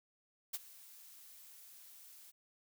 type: noise with ADSR envelope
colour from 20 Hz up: blue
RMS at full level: -37 dBFS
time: 0.53-2.32 s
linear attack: 14 ms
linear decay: 33 ms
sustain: -20 dB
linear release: 27 ms
effects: none